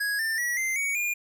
square tone with pitch steps, 1661.2 / 1790.7 / 1930.4 / 2081 / 2243 / 2418 Hz, G#6 / A6 / B6 / C7 / C#7 / D7, 0 / +30 / -40 / -10 / +20 / +50 cents, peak -26 dBFS, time 0-1.14 s, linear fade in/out 10 ms, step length 190 ms, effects none

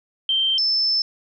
sine tone pair in turn, 3136 / 5274 Hz, G7 / E8, 0 / 0 cents, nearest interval major sixth, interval 900 cents, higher second, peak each -17 dBFS, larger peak neither, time 0.29-0.58 / 0.58-1.02 s, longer second, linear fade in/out 2 ms, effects none

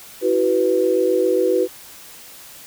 sine chord, E suspended second, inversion none, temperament equal with one note detuned, 329.6 / 376.9 / 493.9 Hz, E4 / F#4 / B4, 0 / +32 / 0 cents, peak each -22 / -18 / -18 dBFS, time 0.21-1.68 s, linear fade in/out 50 ms, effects white hiss -41 dBFS RMS until 2.66 s

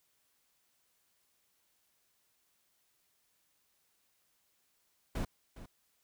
brown noise with echo, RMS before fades -35 dBFS, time 5.15-5.25 s, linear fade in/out 5 ms, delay 410 ms, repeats 1, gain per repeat -14 dB, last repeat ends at 5.66 s, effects white hiss -75 dBFS RMS until 6.03 s

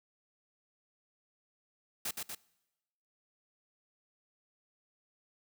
white noise with echo, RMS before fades -36 dBFS, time 2.05-2.11 s, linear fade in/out 5 ms, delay 120 ms, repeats 2, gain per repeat -3 dB, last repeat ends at 2.35 s, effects noise-tail reverb RT60 1.0 s tail -23 dB re dry

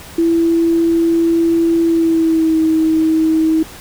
sine tone with pitch glide, 332.9 to 318.8 Hz, E4 to D#4, +17 to +42 cents, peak -10 dBFS, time 0.18-3.63 s, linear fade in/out 5 ms, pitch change -75 cents, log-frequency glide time 1.83-2.6 s, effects pink hiss -35 dBFS RMS until 3.8 s

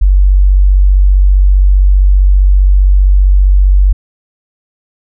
sine tone, 47.61 Hz, G1, 50 cents flat, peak -3 dBFS, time 0.01-3.93 s, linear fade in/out 10 ms, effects none

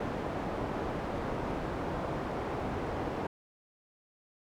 white low-pass noise, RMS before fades -35 dBFS, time 0-3.27 s, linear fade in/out 5 ms, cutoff 700 Hz, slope 12 dB/octave, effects none

